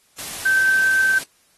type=tone in noise; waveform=sine; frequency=1550 Hz; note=G6; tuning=20 cents flat; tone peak=-14 dBFS; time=0.45-1.19 s; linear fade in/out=10 ms; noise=white; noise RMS=-31 dBFS; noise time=0.18-1.24 s; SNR=+14 dB; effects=white hiss -59 dBFS RMS until 1.57 s + AAC 32 kbps